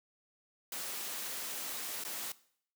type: noise with dropouts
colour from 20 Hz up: white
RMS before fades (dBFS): -40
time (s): 0.72-2.32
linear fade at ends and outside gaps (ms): 2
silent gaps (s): 2.038-2.049
effects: noise-tail reverb RT60 0.6 s tail -19 dB re dry + high-pass 200 Hz 12 dB/octave